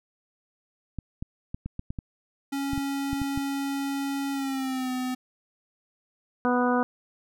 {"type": "clicks", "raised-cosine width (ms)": 5, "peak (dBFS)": -20, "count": 12, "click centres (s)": [0.987, 1.225, 1.545, 1.66, 1.794, 1.905, 1.988, 2.733, 2.778, 3.131, 3.217, 3.376]}
{"type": "tone with pitch glide", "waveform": "square", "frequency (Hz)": [277.2, 254.2], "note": ["C#4", "C4"], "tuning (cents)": [0, -50], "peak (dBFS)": -28, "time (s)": [2.52, 5.15], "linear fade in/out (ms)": 10, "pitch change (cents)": -150, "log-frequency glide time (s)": [4.32, 4.91]}
{"type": "harmonic tone", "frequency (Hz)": 246.9, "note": "B3", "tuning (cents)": 0, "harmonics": [1, 2, 3, 4, 5, 6], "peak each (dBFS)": [-24, -27, -29, -30, -31, -32], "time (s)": [6.45, 6.83], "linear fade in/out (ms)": 0}
{"effects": []}